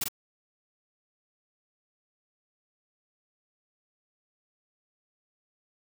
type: noise with echo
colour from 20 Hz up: white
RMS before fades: -29 dBFS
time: 0.01-0.04 s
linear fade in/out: 5 ms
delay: 45 ms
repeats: 1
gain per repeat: -3 dB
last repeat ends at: 0.085 s
effects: none